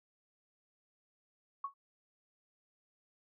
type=tone with exponential decay; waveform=sine; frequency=1108.7 Hz; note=C#6; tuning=in tune; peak=-32 dBFS; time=1.64-1.74 s; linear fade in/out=5 ms; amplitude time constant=21 ms; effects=none